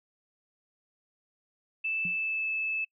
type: tone with pitch glide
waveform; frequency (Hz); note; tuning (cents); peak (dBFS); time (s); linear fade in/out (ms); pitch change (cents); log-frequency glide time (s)
sine; 2637 to 2616; E7 to E7; 0 to -14; -28; 1.84-2.85; 10; -14; 2.07-2.49
type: tone with exponential decay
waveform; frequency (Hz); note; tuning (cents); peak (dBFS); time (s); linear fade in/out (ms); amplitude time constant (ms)
sine; 177.3; F3; +26; -34; 2.05-2.2; 2; 32
effects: noise-tail reverb RT60 0.1 s tail -25 dB re dry